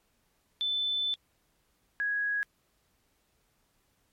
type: tone pair in turn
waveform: sine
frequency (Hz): 3520 / 1661.2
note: A7 / G#6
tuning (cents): 0 / 0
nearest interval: octave + minor second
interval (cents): 1300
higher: first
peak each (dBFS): -27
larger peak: neither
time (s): 0.61-1.14 / 2-2.43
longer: first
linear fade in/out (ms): 0
effects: pink hiss -72 dBFS RMS until 4.12 s + MP3 64 kbps